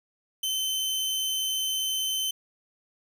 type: tone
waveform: sawtooth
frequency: 3071 Hz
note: G7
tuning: 36 cents flat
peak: -23 dBFS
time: 0.43-2.31 s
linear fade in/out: 5 ms
effects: none